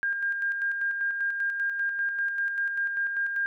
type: tone with tremolo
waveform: sine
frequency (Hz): 1607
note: G6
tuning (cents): +43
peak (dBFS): -24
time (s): 0.03-3.46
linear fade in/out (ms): 0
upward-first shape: square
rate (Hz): 5.1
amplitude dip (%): 40
effects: none